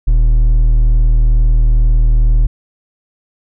sine tone with hard clipping, 38.89 Hz, D#1, in tune, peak -8 dBFS, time 0.07-2.47 s, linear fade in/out 10 ms, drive 5 dB, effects none

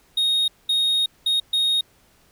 triangle tone bursts at uneven times, 3729 Hz, A#7, in tune, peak -16 dBFS, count 4, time 0.17-0.48 / 0.69-1.06 / 1.26-1.4 / 1.53-1.81 s, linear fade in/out 5 ms, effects pink hiss -58 dBFS RMS until 2.31 s

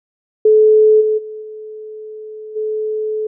sine tone with level steps, 431.3 Hz, A4, 35 cents flat, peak -6 / -12 / -26 / -28 / -17 dBFS, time 0.45-3.27 s, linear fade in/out 5 ms, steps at 1 / 1.17 / 1.41 / 2.55 s, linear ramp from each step 20 ms, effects none

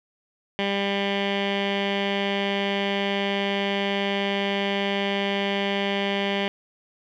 15% pulse tone with low-pass filter, 198.9 Hz, G3, 25 cents sharp, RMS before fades -25 dBFS, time 0.59-6.48 s, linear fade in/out 0 ms, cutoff 2800 Hz, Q 5.8, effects none

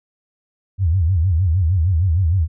sine tone with vibrato, 87.31 Hz, F2, in tune, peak -13 dBFS, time 0.78-2.48 s, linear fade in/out 50 ms, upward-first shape sine, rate 6.5 Hz, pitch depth 200 cents each way, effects none

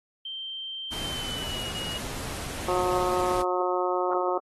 sine tone with pitch glide, 3136 to 2892 Hz, G7 to F#7, 0 to -40 cents, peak -33 dBFS, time 0.25-1.98 s, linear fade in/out 5 ms, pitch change -140 cents, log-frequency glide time 0.98-1.65 s
pink noise, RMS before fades -36 dBFS, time 0.91-3.43 s, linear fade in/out 20 ms
harmonic tone, 181 Hz, F#3, 38 cents flat, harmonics 2 / 3 / 4 / 5 / 6 / 7, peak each -28 / -30 / -31 / -32 / -33 / -33 dBFS, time 2.68-4.38 s, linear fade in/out 5 ms
effects AAC 32 kbps

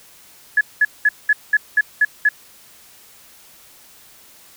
sine tone bursts, 1700 Hz, G#6, 40 cents sharp, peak -10 dBFS, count 8, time 0.57-2.29 s, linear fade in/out 5 ms, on 40 ms, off 200 ms, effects white hiss -47 dBFS RMS until 4.56 s

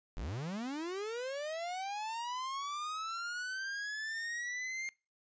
45% pulse linear sweep, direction up, 35.48 to 2126 Hz, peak -37 dBFS, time 0.17-4.89 s, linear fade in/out 0 ms, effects noise-tail reverb RT60 0.3 s tail -23 dB re dry + resampled to 16000 Hz

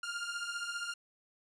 sawtooth beating tone pair, 1396.9 / 1411.9 Hz, F6 / F6, 0 / +18 cents, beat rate 15 Hz, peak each -36 / -36 dBFS, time 0.03-0.94 s, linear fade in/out 5 ms, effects resampled to 22050 Hz

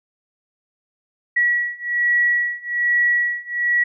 sine beating tone pair, 1928 / 1929.2 Hz, B6 / B6, -42 / -41 cents, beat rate 1.2 Hz, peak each -20 / -19 dBFS, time 1.36-3.84 s, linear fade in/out 10 ms, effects none

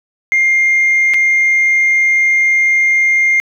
sine tone with dropouts, 2114 Hz, C7, 17 cents sharp, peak -7 dBFS, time 0.32-3.4 s, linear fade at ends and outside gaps 0 ms, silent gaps 1.137-1.142 s, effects tanh soft clip ceiling -6 dBFS + 8-bit

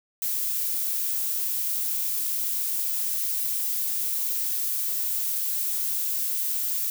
violet noise, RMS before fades -27 dBFS, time 0.22-6.9 s, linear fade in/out 2 ms, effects none

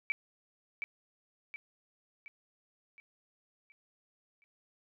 sine tone with echo, 2305 Hz, D7, 33 cents flat, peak -28 dBFS, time 0.1-0.12 s, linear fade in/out 0 ms, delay 720 ms, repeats 6, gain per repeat -6 dB, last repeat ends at 4.44 s, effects none

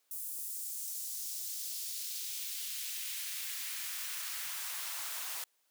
white noise with high-pass filter sweep, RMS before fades -40 dBFS, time 0.11-5.44 s, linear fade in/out 2 ms, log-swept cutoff 10000 to 810 Hz, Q 1.1, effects white hiss -75 dBFS RMS until 5.7 s + high-pass 300 Hz 12 dB/octave

